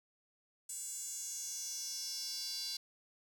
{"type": "tone with high-pass filter sweep", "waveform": "square", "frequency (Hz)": 312.7, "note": "D#4", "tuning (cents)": 9, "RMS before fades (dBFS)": -42, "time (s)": [0.69, 2.77], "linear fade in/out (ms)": 5, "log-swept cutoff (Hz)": [7800, 4500], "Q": 5.1, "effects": []}